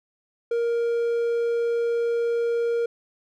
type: tone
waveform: triangle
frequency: 468.4 Hz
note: A#4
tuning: 8 cents sharp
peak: -19 dBFS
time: 0.51-2.86 s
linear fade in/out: 5 ms
effects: none